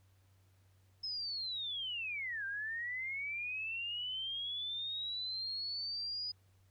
sine linear two-way sweep, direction down then up, 5200 to 1568 to 4965 Hz, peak -37 dBFS, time 1.03-6.32 s, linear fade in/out 10 ms, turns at 2.45 s, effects added 95 Hz sine -65 dBFS peak until 6.7 s + pink hiss -75 dBFS RMS until 6.7 s

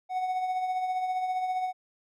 triangle tone with tremolo, 741 Hz, F#5, 2 cents sharp, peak -23 dBFS, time 0.09-1.73 s, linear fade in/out 50 ms, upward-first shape triangle, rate 15 Hz, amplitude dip 50%, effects none

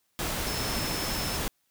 sine tone in noise, 5274 Hz, E8, in tune, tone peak -36 dBFS, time 0.47-1.37 s, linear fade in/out 0 ms, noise pink, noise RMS -31 dBFS, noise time 0.19-1.48 s, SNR -8 dB, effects white hiss -73 dBFS RMS until 1.7 s

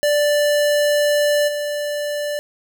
square tone with level steps, 587.3 Hz, D5, in tune, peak -15 / -22 dBFS, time 0.03-2.39 s, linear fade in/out 0 ms, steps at 1.47 s, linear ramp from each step 20 ms, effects none

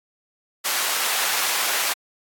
pink high-pass noise, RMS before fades -23 dBFS, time 0.64-1.94 s, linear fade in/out 20 ms, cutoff 1000 Hz, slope 12 dB/octave, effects AAC 64 kbps

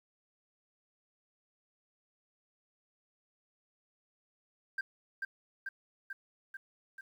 sine tone with echo, 1581 Hz, G6, 14 cents sharp, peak -29 dBFS, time 4.78-4.81 s, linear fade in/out 5 ms, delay 440 ms, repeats 5, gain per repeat -3 dB, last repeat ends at 7.01 s, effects tanh soft clip ceiling -31 dBFS + 11-bit

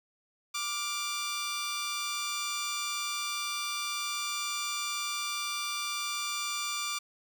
10% pulse tone pair together, 1178 / 1413.5 Hz, D6 / F6, +5 / +20 cents, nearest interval minor third, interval 315 cents, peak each -24 / -34 dBFS, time 0.54-6.99 s, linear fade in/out 10 ms, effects none

